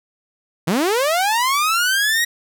sawtooth linear sweep, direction up, 146.83 to 1913 Hz, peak -12 dBFS, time 0.67-2.25 s, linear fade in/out 10 ms, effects none

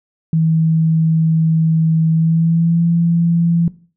sine tone with pitch glide, 161.1 to 169.01 Hz, E3 to E3, -39 to +44 cents, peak -11 dBFS, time 0.33-3.68 s, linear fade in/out 2 ms, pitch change +83 cents, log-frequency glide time 2.11-2.83 s, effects noise-tail reverb RT60 0.4 s tail -18 dB re dry

